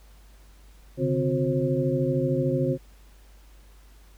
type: tone cluster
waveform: sine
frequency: 133.2 / 146.5 / 261.3 / 361.3 / 533 Hz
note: C3 / D3 / C4 / F#4 / C5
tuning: +31 / -4 / -2 / -41 / +32 cents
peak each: -28 dBFS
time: 0.97-2.78 s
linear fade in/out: 50 ms
effects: added 50 Hz sine -49 dBFS peak until 4.17 s + pink hiss -59 dBFS RMS until 4.17 s